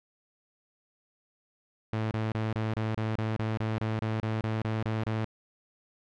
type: tone bursts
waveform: sawtooth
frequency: 110 Hz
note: A2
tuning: in tune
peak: -24 dBFS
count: 16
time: 1.93-5.245 s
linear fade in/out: 0 ms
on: 180 ms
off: 29 ms
effects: low-pass 3000 Hz 12 dB/octave